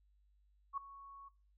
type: tone with ADSR envelope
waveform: sine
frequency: 1108.7 Hz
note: C#6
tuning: in tune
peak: -34 dBFS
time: 0.73-1.29 s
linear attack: 45 ms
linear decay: 4 ms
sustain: -17 dB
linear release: 13 ms
effects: noise-tail reverb RT60 0.4 s tail -22 dB re dry + added 50 Hz sine -68 dBFS peak until 1.57 s